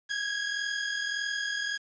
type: tone pair together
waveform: sawtooth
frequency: 1619.5 / 1661.2 Hz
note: G#6 / G#6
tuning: -44 / 0 cents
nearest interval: unison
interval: 44 cents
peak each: -32 / -27 dBFS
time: 0.09-1.78 s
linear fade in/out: 20 ms
effects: resampled to 16000 Hz + 9-bit